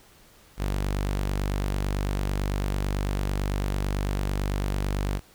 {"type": "tone", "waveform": "sawtooth", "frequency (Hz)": 49, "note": "G1", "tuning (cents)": 0, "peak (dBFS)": -21, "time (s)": [0.57, 5.21], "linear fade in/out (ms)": 50, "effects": ["pink hiss -55 dBFS RMS until 5.34 s"]}